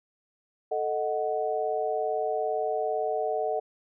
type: chord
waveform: sine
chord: D# diminished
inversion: second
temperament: equal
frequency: 440 / 622.3 / 740 Hz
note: A4 / D#5 / F#5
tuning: 0 / 0 / 0 cents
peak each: -30 dBFS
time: 0.71-3.6 s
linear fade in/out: 10 ms
effects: none